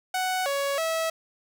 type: tone with pitch steps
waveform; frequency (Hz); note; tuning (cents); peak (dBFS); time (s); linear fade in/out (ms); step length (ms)
sawtooth; 743 / 559 / 650; F#5 / C#5 / E5; +7 / +14 / -24; -21; 0.14-1.1; 5; 320
effects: none